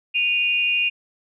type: tone pair together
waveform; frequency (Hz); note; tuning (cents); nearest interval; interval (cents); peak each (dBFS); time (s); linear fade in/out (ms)
sine; 2472 / 2794; D#7 / F7; -12 / 0; major second; 212; -20 / -21; 0.14-0.9; 20
effects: none